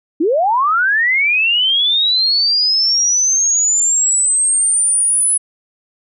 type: linear sweep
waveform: sine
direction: up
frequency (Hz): 285.9 to 10200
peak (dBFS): -11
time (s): 0.2-5.38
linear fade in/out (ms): 10
effects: none